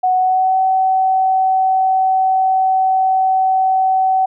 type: tone with pitch glide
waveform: sine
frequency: 740 to 758.2 Hz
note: F#5 to F#5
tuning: 0 to +42 cents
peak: -11 dBFS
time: 0.03-4.26 s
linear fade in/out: 10 ms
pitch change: +42 cents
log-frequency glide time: 0.15-0.58 s
effects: none